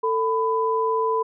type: tone pair together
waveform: sine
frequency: 445.8 / 1000 Hz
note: A4 / B5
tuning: +23 / +21 cents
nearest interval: octave + major second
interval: 1398 cents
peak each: -22 dBFS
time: 0.03-1.23 s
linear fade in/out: 10 ms
effects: none